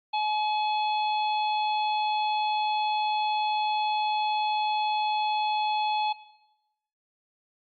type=harmonic tone; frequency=851 Hz; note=G#5; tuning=42 cents sharp; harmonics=1 / 3 / 4 / 5; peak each=-25 / -35 / -37 / -39 dBFS; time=0.13-6.13 s; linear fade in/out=10 ms; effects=noise-tail reverb RT60 0.9 s tail -17 dB re dry + Opus 48 kbps